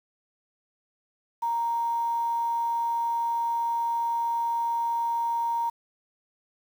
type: tone with quantisation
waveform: sine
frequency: 932.3 Hz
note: A#5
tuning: in tune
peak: -24 dBFS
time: 1.42-5.7 s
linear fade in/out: 10 ms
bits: 8
effects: none